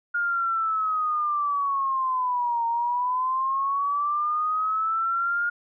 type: linear two-way sweep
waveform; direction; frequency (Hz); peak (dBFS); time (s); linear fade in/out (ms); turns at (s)
sine; down then up; 1423 to 923 to 1423; -22; 0.14-5.5; 10; 2.66
effects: none